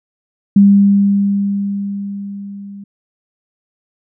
sine tone with level ramp, 200 Hz, G3, 35 cents sharp, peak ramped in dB -3 to -29 dBFS, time 0.56-2.84 s, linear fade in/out 5 ms, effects none

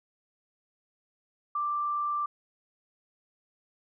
sine tone with frequency modulation, 1178 Hz, D6, 5 cents sharp, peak -27 dBFS, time 1.55-2.26 s, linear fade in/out 5 ms, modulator 28.4 Hz, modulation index 0.2, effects none

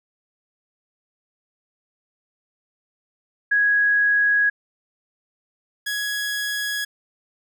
sine / sawtooth tone pair in turn, 1661.2 / 1670.2 Hz, G#6 / G#6, 0 / +9 cents, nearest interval unison, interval 9 cents, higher second, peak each -15 / -20 dBFS, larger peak first, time 3.51-4.5 / 5.86-6.85 s, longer neither, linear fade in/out 10 ms, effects none

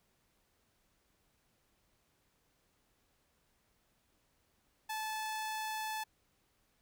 sawtooth tone, 869 Hz, A5, 22 cents flat, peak -33 dBFS, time 4.89-6.04 s, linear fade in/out 10 ms, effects pink hiss -75 dBFS RMS until 6.81 s

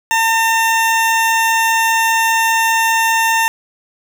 20% pulse tone, 905 Hz, A5, 48 cents sharp, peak -7 dBFS, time 0.11-3.48 s, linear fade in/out 0 ms, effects none

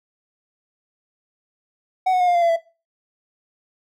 triangle tone with pitch steps, 748 / 733.5 / 719.2 / 705.2 / 691.5 / 678 / 664.9 Hz, F#5 / F#5 / F#5 / F5 / F5 / E5 / E5, +19 / -15 / -49 / +17 / -17 / +49 / +15 cents, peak -13 dBFS, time 2.06-2.564 s, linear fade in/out 10 ms, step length 72 ms, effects noise-tail reverb RT60 0.3 s tail -18 dB re dry

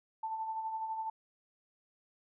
sine tone with tremolo, 885 Hz, A5, 10 cents sharp, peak -33 dBFS, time 0.23-1.1 s, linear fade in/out 5 ms, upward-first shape sine, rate 12 Hz, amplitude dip 45%, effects none

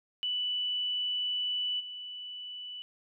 sine tone with level steps, 2972 Hz, F#7, 7 cents sharp, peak -29 / -39 dBFS, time 0.23-2.82 s, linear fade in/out 0 ms, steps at 1.79 s, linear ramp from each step 20 ms, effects none

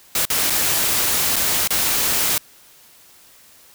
white noise with dropouts, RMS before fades -19 dBFS, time 0.15-2.38 s, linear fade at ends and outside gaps 2 ms, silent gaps 0.253-0.301 / 0.499-0.503 / 1.359-1.363 / 1.675-1.705 s, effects white hiss -49 dBFS RMS until 3.74 s

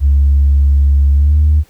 sine tone with pitch glide, 70.1 to 75.13 Hz, C#2 to D2, +20 to +40 cents, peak -5 dBFS, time 0-1.64 s, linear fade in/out 50 ms, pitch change +120 cents, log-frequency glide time 1.13-1.38 s, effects tanh soft clip ceiling -3 dBFS + pink hiss -50 dBFS RMS until 1.69 s

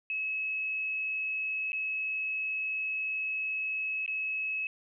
sine tone with dropouts, 2577 Hz, E7, 40 cents flat, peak -30 dBFS, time 0.1-4.67 s, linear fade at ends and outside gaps 1 ms, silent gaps 1.72-1.73 / 4.062-4.078 s, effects none

